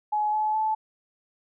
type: tone with pitch steps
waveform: sine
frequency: 845 / 857.3 / 869.8 Hz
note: G#5 / A5 / A5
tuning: +30 / -45 / -20 cents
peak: -22 dBFS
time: 0.12-0.75 s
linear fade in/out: 10 ms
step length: 210 ms
effects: none